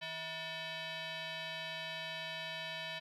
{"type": "tone with frequency modulation", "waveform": "sine", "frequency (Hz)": 646, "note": "E5", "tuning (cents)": -35, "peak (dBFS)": -38, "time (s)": [0.01, 3], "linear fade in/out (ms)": 20, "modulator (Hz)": 806, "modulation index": 4.3, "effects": ["tanh soft clip ceiling -37 dBFS", "13-bit"]}